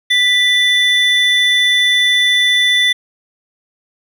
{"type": "tone pair together", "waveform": "triangle", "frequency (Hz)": [1975.5, 3505], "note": ["B6", "A7"], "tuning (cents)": [0, -7], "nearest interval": "minor seventh", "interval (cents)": 993, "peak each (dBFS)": -11, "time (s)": [0.1, 2.93], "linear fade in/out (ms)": 10, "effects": []}